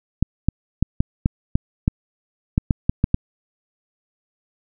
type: clicks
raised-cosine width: 5 ms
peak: -3 dBFS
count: 12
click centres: 0.226 / 0.486 / 0.826 / 1.005 / 1.259 / 1.555 / 1.879 / 2.579 / 2.708 / 2.895 / 3.041 / 3.144 s
effects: none